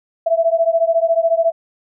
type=beating tone pair; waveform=sine; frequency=657 / 671 Hz; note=E5 / E5; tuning=-6 / +31 cents; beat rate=14 Hz; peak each=-15 / -16 dBFS; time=0.26-1.52 s; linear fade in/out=10 ms; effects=none